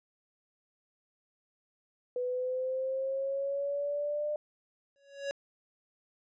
sine exponential sweep, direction up, 493.9 to 601 Hz, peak -30 dBFS, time 2.16-4.36 s, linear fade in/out 2 ms
square tone with exponential growth, 559 Hz, C#5, 14 cents sharp, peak -30 dBFS, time 4.96-5.31 s, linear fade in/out 0 ms, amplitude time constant 74 ms
effects resampled to 16000 Hz

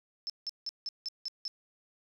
sine tone bursts, 5274 Hz, E8, in tune, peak -33 dBFS, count 7, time 0.27-1.479 s, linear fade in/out 0 ms, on 27 ms, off 170 ms, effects none

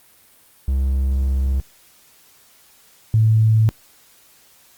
triangle / sine tone pair in turn, 66.8 / 110.29 Hz, C2 / A2, +36 / +5 cents, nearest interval major sixth, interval 869 cents, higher second, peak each -14 / -11 dBFS, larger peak second, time 0.68-1.6 / 3.14-3.69 s, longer first, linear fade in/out 0 ms, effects white hiss -52 dBFS RMS until 4.77 s + Opus 32 kbps

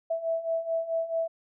sine beating tone pair, 655 / 659.6 Hz, E5 / E5, -11 / +1 cents, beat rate 4.6 Hz, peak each -32 / -28 dBFS, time 0.1-1.28 s, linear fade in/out 10 ms, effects none

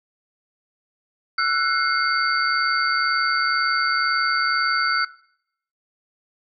sine tone cluster, 1338 / 1480 / 2139 / 4590 Hz, E6 / F#6 / C7 / D8, +25 / 0 / +38 / -40 cents, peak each -22 / -23 / -27 / -25 dBFS, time 1.38-5.05 s, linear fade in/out 5 ms, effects noise-tail reverb RT60 0.7 s tail -20 dB re dry

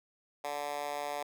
10% pulse tone with high-pass filter, 145.4 Hz, D3, 17 cents flat, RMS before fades -37 dBFS, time 0.44-1.23 s, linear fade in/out 5 ms, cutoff 670 Hz, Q 1.9, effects none

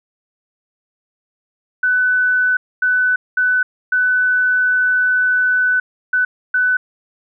sine tone bursts at uneven times, 1499 Hz, F#6, 22 cents sharp, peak -12 dBFS, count 6, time 1.83-2.57 / 2.82-3.16 / 3.37-3.63 / 3.92-5.8 / 6.13-6.25 / 6.54-6.77 s, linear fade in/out 5 ms, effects none

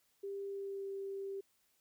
sine tone with pitch glide, 396.8 to 392.2 Hz, G4 to G4, +21 to +1 cents, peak -39 dBFS, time 0.23-1.41 s, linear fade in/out 10 ms, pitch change -20 cents, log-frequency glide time 0.46-0.89 s, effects white hiss -75 dBFS RMS until 1.8 s

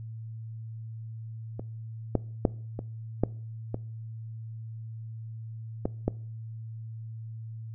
clicks, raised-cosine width 2 ms, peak -22 / -10 / -7 / -20 / -9 / -18 / -13 / -11 dBFS, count 8, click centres 1.595 / 2.153 / 2.452 / 2.791 / 3.236 / 3.744 / 5.855 / 6.08 s, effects noise-tail reverb RT60 0.5 s tail -22 dB re dry + added 112 Hz sine -37 dBFS peak until 7.74 s

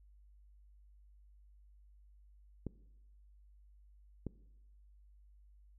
clicks, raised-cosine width 3 ms, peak -26 dBFS, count 2, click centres 2.667 / 4.267 s, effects noise-tail reverb RT60 0.9 s tail -20 dB re dry + added 50 Hz sine -59 dBFS peak until 5.78 s

